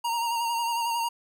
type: tone with vibrato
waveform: square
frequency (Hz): 932.3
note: A#5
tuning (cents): 0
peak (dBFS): -26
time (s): 0.04-1.09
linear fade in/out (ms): 10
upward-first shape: sine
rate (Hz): 11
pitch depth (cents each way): 33
effects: none